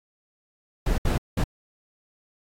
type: noise bursts at uneven times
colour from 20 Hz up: brown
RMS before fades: -22 dBFS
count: 3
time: 0.86-0.98 / 1.05-1.18 / 1.37-1.44 s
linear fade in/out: 5 ms
effects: AAC 48 kbps